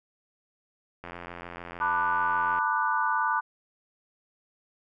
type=click train; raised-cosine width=0.5 ms; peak=-24 dBFS; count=135; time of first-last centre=1.04-2.586 s; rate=86.7 Hz
type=chord; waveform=sine; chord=B minor seventh; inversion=third; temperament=just; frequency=889 / 987.8 / 1185.3 / 1481.6 Hz; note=A5 / B5 / D6 / F#6; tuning=+18 / 0 / +16 / +2 cents; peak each=-29 dBFS; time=1.8-3.41 s; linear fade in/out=20 ms
effects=none